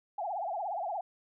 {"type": "tone with vibrato", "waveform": "sine", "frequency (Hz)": 749, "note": "F#5", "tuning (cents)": 21, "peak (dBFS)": -32, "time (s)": [0.18, 1.01], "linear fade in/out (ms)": 5, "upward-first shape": "triangle", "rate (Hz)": 17, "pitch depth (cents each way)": 260, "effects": []}